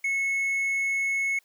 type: tone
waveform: triangle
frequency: 2192 Hz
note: C#7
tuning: 20 cents flat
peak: -22 dBFS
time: 0.04-1.39 s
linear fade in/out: 5 ms
effects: white hiss -65 dBFS RMS until 1.44 s + high-pass 400 Hz 12 dB/octave